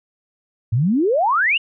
sine exponential sweep, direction up, 103.4 to 2960 Hz, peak -14 dBFS, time 0.72-1.58 s, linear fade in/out 10 ms, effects none

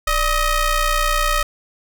sawtooth ring-modulated tone, 620 Hz, D#5, 6 cents flat, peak -9 dBFS, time 0.07-1.43 s, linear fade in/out 5 ms, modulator 650 Hz, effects none

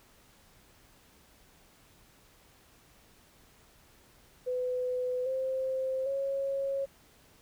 sine tone with pitch steps, 502 / 524.5 / 548.1 Hz, B4 / C5 / C#5, +28 / +4 / -20 cents, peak -29 dBFS, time 4.46-6.86 s, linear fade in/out 20 ms, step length 800 ms, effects pink hiss -61 dBFS RMS until 7.41 s

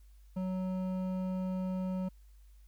sine tone with hard clipping, 185.9 Hz, F#3, 8 cents sharp, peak -34 dBFS, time 0.36-2.09 s, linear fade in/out 10 ms, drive 10 dB, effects added 50 Hz sine -54 dBFS peak until 2.67 s + white hiss -73 dBFS RMS until 2.67 s

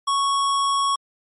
square tone, 1108.7 Hz, C#6, in tune, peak -19 dBFS, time 0.07-0.96 s, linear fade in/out 10 ms, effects MP3 48 kbps

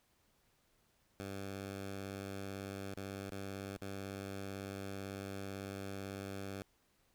10% pulse tone with dropouts, 98 Hz, G2, in tune, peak -34 dBFS, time 1.2-6.62 s, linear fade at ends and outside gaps 0 ms, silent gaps 2.941-2.969 / 3.302-3.321 / 3.771-3.817 s, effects pink hiss -74 dBFS RMS until 7.14 s

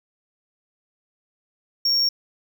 triangle tone, 5530 Hz, F8, 18 cents flat, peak -16 dBFS, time 1.85-2.09 s, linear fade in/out 5 ms, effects none

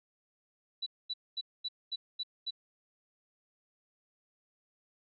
sine tone bursts, 3951 Hz, B7, in tune, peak -33 dBFS, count 7, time 0.82-2.508 s, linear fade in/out 10 ms, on 44 ms, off 230 ms, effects none

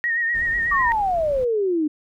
sine tone with vibrato, 1864.7 Hz, A#6, in tune, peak -19 dBFS, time 0.04-0.92 s, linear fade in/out 0 ms, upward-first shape triangle, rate 8.1 Hz, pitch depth 57 cents each way
brown noise, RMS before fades -37 dBFS, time 0.34-1.45 s, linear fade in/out 10 ms
sine exponential sweep, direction down, 1174.7 to 293.7 Hz, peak -18 dBFS, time 0.71-1.88 s, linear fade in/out 10 ms
effects none

